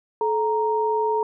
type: tone pair together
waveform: sine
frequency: 432.4 / 932.3 Hz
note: A4 / A#5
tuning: -30 / 0 cents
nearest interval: octave + minor second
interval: 1330 cents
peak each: -22 dBFS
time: 0.21-1.23 s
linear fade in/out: 2 ms
effects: none